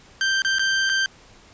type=tone with dropouts; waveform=sawtooth; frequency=1568 Hz; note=G6; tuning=in tune; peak=-15 dBFS; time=0.21-1.06 s; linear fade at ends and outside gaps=1 ms; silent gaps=0.42-0.448 / 0.585-0.594 / 0.893-0.897 s; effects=pink hiss -50 dBFS RMS until 1.53 s + resampled to 16000 Hz